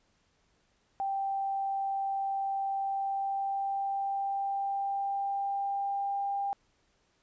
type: tone with pitch glide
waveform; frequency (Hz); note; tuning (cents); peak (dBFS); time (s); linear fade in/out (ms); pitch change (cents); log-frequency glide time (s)
sine; 784 to 797.7; G5 to G5; 0 to +30; -29; 1-6.53; 0; +30; 2.79-6.31
effects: pink hiss -71 dBFS RMS until 7.22 s + resampled to 16000 Hz